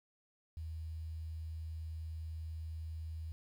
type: tone with quantisation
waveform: sine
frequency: 80.2 Hz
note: E2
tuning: 47 cents flat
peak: -40 dBFS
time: 0.57-3.32 s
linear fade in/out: 0 ms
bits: 11
effects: none